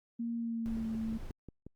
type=tone with pitch glide; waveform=sine; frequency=233.1 to 222.6 Hz; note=A#3 to A3; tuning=0 to +20 cents; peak=-33 dBFS; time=0.19-1.18 s; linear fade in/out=10 ms; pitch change=-80 cents; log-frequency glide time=0.36-0.93 s
type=noise; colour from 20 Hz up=brown; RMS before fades=-44 dBFS; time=0.66-1.31 s; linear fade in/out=0 ms
type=click train; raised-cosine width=3 ms; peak=-33 dBFS; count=6; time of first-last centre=0.77-1.666 s; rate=5.58 Hz
effects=Opus 48 kbps